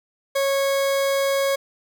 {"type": "tone", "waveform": "40% pulse", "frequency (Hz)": 550, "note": "C#5", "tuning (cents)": -14, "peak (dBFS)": -18, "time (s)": [0.35, 1.56], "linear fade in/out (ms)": 10, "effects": []}